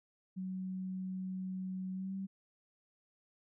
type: tone with pitch glide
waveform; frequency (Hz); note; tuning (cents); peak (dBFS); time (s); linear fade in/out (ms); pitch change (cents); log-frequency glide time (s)
sine; 186.9 to 192.82; F#3 to G3; +18 to -28; -37; 0.36-2.27; 20; +54; 1.93-2.14
effects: none